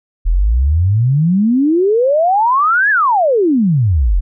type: exponential two-way sweep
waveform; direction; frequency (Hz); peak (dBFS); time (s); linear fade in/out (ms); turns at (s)
sine; up then down; 38.89 to 1752 to 38.89; -9; 0.25-4.21; 20; 2.9
effects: none